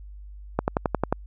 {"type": "click train", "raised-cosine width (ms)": 1, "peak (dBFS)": -7, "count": 7, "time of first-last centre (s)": [0.59, 1.126], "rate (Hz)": 11.2, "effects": ["added 50 Hz sine -39 dBFS peak until 1.26 s"]}